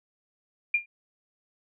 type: tone with exponential decay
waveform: sine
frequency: 2400 Hz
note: D7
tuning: 37 cents sharp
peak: -17 dBFS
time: 0.74-0.86 s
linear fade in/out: 5 ms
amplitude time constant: 26 ms
effects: none